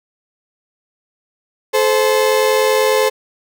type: tone pair together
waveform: 35% pulse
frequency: 431.9 / 522 Hz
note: A4 / C5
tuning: -32 / -4 cents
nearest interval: minor third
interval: 328 cents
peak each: -13 dBFS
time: 1.73-3.1 s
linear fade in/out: 20 ms
effects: none